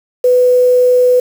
sine tone with quantisation, 498.1 Hz, B4, 15 cents sharp, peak -6 dBFS, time 0.24-1.2 s, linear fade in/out 5 ms, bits 5, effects none

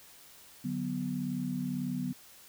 sine chord, B minor, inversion first, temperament equal, 146.83 / 185 / 246.9 Hz, D3 / F#3 / B3, 0 / 0 / 0 cents, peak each -38 / -36 / -34 dBFS, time 0.64-2.13 s, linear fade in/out 10 ms, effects white hiss -55 dBFS RMS until 2.48 s

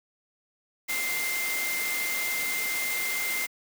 sine tone in noise, 2093 Hz, C7, in tune, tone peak -29 dBFS, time 0.88-3.47 s, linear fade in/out 20 ms, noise white, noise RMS -32 dBFS, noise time 0.88-3.47 s, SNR 0 dB, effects high-pass 200 Hz 12 dB/octave

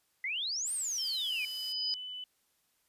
sine exponential two-way sweep, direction up then down, 1976 to 9100 to 2328 Hz, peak -32 dBFS, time 0.24-1.45 s, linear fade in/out 2 ms, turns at 0.73 s
sine tone with exponential growth, 4978 Hz, D#8, in tune, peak -29 dBFS, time 0.42-1.94 s, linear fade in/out 0 ms, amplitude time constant 330 ms
blue noise, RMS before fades -48 dBFS, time 0.66-1.73 s, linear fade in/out 10 ms
sine tone with pitch glide, 3133 to 2998 Hz, G7 to F#7, -2 to +22 cents, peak -39 dBFS, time 0.98-2.24 s, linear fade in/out 2 ms, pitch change -76 cents, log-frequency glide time 1.1-1.21 s
effects white hiss -74 dBFS RMS until 2.88 s + resampled to 32000 Hz

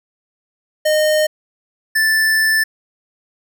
square tone pair in turn, 614 / 1760.4 Hz, D#5 / A6, -23 / 0 cents, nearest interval octave + tritone, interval 1823 cents, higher second, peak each -13 dBFS, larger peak neither, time 0.85-1.27 / 1.95-2.64 s, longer second, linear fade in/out 10 ms, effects none

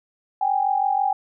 sine tone pair together, 776 / 822.1 Hz, G5 / G#5, -18 / -18 cents, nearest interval minor second, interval 100 cents, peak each -21 dBFS, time 0.41-1.13 s, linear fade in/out 5 ms, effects none

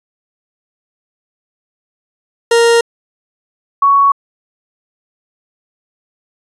40% pulse / sine tone pair in turn, 466.2 / 1116.2 Hz, A#4 / C#6, 0 / +12 cents, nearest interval octave + minor third, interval 1512 cents, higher second, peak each -6 dBFS, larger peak neither, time 2.51-2.81 / 3.82-4.12 s, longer neither, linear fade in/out 5 ms, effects resampled to 24000 Hz

